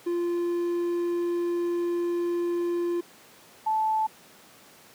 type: tone pair in turn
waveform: triangle / sine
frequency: 346.6 / 873.4 Hz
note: F4 / A5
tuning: -13 / -13 cents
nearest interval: octave + major third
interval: 1600 cents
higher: second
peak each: -22 dBFS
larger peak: neither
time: 0.06-3.01 / 3.66-4.07 s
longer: first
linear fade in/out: 10 ms
effects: pink hiss -52 dBFS RMS until 4.94 s + high-pass 200 Hz 12 dB/octave